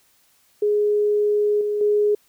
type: tone with level steps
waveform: sine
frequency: 416.6 Hz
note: G#4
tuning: 5 cents sharp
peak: -16 / -20 / -15 dBFS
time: 0.62-2.15 s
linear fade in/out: 5 ms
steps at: 1.61 / 1.81 s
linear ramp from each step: 2 ms
effects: white hiss -60 dBFS RMS until 2.28 s